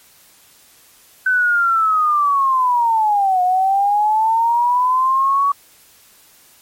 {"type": "linear two-way sweep", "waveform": "sine", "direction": "down then up", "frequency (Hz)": [1524, 721, 1136], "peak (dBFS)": -12, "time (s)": [1.26, 5.52], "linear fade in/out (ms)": 5, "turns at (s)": 3.42, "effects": ["white hiss -49 dBFS RMS until 6.61 s", "MP3 64 kbps"]}